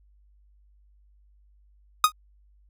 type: tone with exponential decay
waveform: 45% pulse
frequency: 1245 Hz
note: D#6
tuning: 1 cent sharp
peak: -11 dBFS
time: 2.04-2.12 s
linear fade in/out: 2 ms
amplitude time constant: 17 ms
effects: added 50 Hz sine -56 dBFS peak until 2.69 s